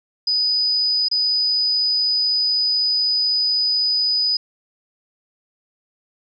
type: tone with dropouts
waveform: sine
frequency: 4978 Hz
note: D#8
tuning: in tune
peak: -16 dBFS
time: 0.27-4.37 s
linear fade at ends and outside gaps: 5 ms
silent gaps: 1.085-1.113 s
effects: none